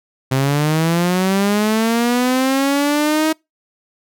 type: linear sweep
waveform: sawtooth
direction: up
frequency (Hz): 130 to 317.8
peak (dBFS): -10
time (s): 0.31-3.33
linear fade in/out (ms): 10
effects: noise-tail reverb RT60 0.2 s tail -26 dB re dry